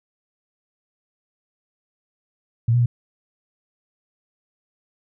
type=tone with pitch steps; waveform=sine; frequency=115.8 / 121.6 / 120 Hz; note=A#2 / B2 / B2; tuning=-11 / -26 / -49 cents; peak=-14 dBFS; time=2.68-2.86 s; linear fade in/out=5 ms; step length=60 ms; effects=none